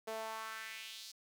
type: tone with high-pass filter sweep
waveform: sawtooth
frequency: 221.1 Hz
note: A3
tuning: 9 cents sharp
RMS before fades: -45 dBFS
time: 0.07-1.12 s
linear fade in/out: 10 ms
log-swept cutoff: 520 to 4900 Hz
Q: 2.5
effects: 12-bit